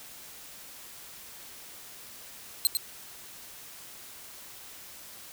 15% pulse tone with echo, 4136 Hz, C8, 21 cents flat, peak -13 dBFS, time 2.65-2.67 s, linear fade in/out 0 ms, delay 100 ms, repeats 1, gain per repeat -5 dB, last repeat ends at 2.77 s, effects white hiss -47 dBFS RMS until 5.32 s

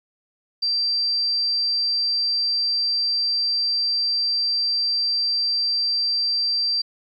sine tone, 4700 Hz, D8, 1 cent sharp, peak -19 dBFS, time 0.62-6.82 s, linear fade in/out 10 ms, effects 10-bit

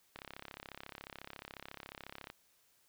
click train, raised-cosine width 0.3 ms, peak -29 dBFS, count 74, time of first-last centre 0.16-2.301 s, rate 34.1 Hz, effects white hiss -71 dBFS RMS until 2.88 s

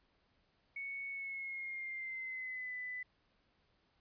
sine tone with pitch glide, 2217 to 1998.1 Hz, C#7 to B6, 0 to +20 cents, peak -40 dBFS, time 0.76-3.03 s, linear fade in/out 5 ms, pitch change -180 cents, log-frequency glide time 1.1-2.74 s, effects pink hiss -75 dBFS RMS until 4 s + resampled to 11025 Hz

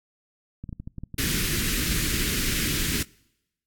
clicks, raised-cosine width 5 ms, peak -23 dBFS, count 9, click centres 0.64 / 0.692 / 0.728 / 0.8 / 0.875 / 0.983 / 1.036 / 1.143 / 1.236 s
pink band-stop noise, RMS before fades -26 dBFS, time 1.18-3.03 s, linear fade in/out 5 ms, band 350 to 1600 Hz, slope 24 dB/octave
effects noise-tail reverb RT60 0.9 s tail -25 dB re dry + AAC 64 kbps

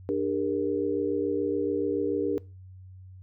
sine tone cluster, 297 / 401.3 / 468.3 Hz, D4 / G4 / A#4, +20 / +41 / +8 cents, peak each -29 dBFS, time 0.09-2.38 s, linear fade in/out 0 ms, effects noise-tail reverb RT60 0.3 s tail -22 dB re dry + added 93 Hz sine -44 dBFS peak until 3.22 s

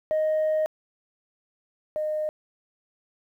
sine tone pair in turn, 622.3 / 613.7 Hz, D#5 / D#5, 0 / -24 cents, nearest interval unison, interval 24 cents, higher first, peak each -19 / -24 dBFS, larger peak first, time 0.11-0.66 / 1.96-2.29 s, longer first, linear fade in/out 0 ms, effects tanh soft clip ceiling -19 dBFS + 10-bit

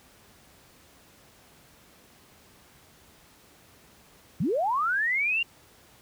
sine linear sweep, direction up, 126.1 to 2823 Hz, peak -23 dBFS, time 4.4-5.43 s, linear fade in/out 5 ms, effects pink hiss -56 dBFS RMS until 6.01 s + high-pass 60 Hz 12 dB/octave

